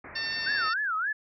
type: low-pass noise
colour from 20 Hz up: white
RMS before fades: -45 dBFS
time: 0.04-0.69 s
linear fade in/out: 5 ms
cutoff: 2300 Hz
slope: 96 dB/octave
type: harmonic tone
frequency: 901 Hz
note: A5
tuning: 41 cents sharp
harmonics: 2 / 3 / 4 / 5 / 6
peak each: -32 / -40 / -43 / -34 / -39 dBFS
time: 0.15-0.74 s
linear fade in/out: 10 ms
type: tone with vibrato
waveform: sine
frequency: 1480 Hz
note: F#6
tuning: in tune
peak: -26 dBFS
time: 0.46-1.13 s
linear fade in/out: 10 ms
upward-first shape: sine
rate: 3.5 Hz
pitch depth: 270 cents each way
effects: none